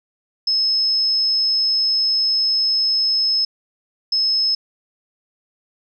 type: tone bursts at uneven times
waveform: sine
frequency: 5190 Hz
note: E8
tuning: 28 cents flat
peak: -15 dBFS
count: 2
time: 0.47-3.45 / 4.12-4.55 s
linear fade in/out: 5 ms
effects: none